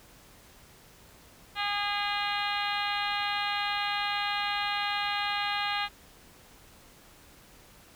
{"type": "harmonic tone", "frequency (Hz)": 408.8, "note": "G#4", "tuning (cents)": -27, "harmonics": [2, 3, 4, 5, 6, 7, 8, 9, 10], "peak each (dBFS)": [-33, -35, -36, -37, -38, -38, -39, -40, -40], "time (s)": [1.55, 5.89], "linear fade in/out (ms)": 50, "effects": ["pink hiss -55 dBFS RMS until 7.95 s"]}